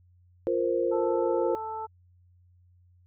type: chord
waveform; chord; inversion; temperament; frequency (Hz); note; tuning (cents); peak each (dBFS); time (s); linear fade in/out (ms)
sine; F suspended fourth; none; just; 349.2 / 465.6 / 523.8; F4 / Bb4 / C5; 0 / -2 / +2; -28; 0.47-1.55; 0
type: harmonic tone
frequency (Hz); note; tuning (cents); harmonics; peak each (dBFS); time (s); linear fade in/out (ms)
440; A4; 0; 1 / 2 / 3; -40 / -33 / -42; 0.91-1.87; 20
effects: added 89 Hz sine -57 dBFS peak until 3.06 s